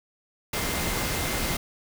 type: tone in noise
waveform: sine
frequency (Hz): 2093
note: C7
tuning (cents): 0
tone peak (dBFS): -38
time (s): 0.53-1.57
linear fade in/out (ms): 5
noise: pink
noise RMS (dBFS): -28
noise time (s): 0.53-1.57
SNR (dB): -13
effects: none